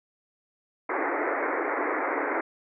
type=band-pass noise; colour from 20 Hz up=pink; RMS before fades=-28 dBFS; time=0.89-2.41 s; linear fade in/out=5 ms; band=280 to 2200 Hz; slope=96 dB/octave; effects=none